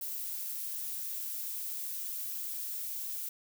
violet noise, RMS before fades -38 dBFS, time 0.01-3.29 s, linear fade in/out 5 ms, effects none

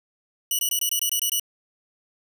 10% pulse tone bursts, 2941 Hz, F#7, 11 cents flat, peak -13 dBFS, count 9, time 0.51-1.397 s, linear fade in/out 2 ms, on 79 ms, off 22 ms, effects 9-bit

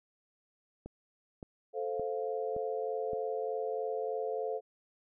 click train, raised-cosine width 2 ms, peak -30 dBFS, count 5, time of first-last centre 0.86-3.133 s, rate 1.76 Hz
sine chord, F major, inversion first, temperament equal, 440 / 523.3 / 698.5 Hz, A4 / C5 / F5, 0 / 0 / 0 cents, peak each -35 / -37 / -39 dBFS, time 1.73-4.61 s, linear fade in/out 50 ms
effects none

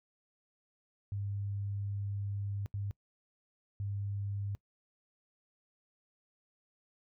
sine tone bursts at uneven times, 100.5 Hz, G2, 44 cents sharp, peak -34 dBFS, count 3, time 1.12-2.66 / 2.74-2.91 / 3.8-4.55 s, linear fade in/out 0 ms, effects noise-tail reverb RT60 0.1 s tail -22 dB re dry

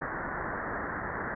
white low-pass noise, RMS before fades -35 dBFS, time 0.01-1.35 s, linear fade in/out 10 ms, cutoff 1900 Hz, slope 96 dB/octave, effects none

